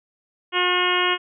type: harmonic tone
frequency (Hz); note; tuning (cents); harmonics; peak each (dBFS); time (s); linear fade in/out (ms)
359.8; F#4; -48; 1 / 2 / 3 / 4 / 5 / 6 / 7 / 8 / 9; -25 / -30 / -24 / -27 / -28 / -27 / -30 / -24 / -29; 0.52-1.18; 50
effects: none